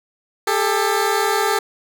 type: tone pair together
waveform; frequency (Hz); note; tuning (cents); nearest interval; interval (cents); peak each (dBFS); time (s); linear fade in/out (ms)
15% pulse; 399.7 / 439.1; G4 / A4; +34 / -4; major second; 162; -13; 0.47-1.59; 5
effects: none